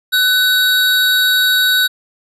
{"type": "tone pair together", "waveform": "square", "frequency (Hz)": [1502, 3817], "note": ["F#6", "A#7"], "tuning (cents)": [26, 40], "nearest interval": "octave + major third", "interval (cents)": 1614, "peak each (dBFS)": -14, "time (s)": [0.12, 1.88], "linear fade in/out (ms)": 20, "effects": ["resampled to 32000 Hz"]}